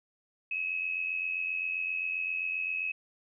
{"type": "tone with amplitude modulation", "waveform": "sine", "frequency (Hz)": 2567, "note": "E7", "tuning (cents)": -47, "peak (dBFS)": -27, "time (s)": [0.51, 2.92], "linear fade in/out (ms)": 5, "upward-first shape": "sine", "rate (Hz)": 87.6, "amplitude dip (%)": 65, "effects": []}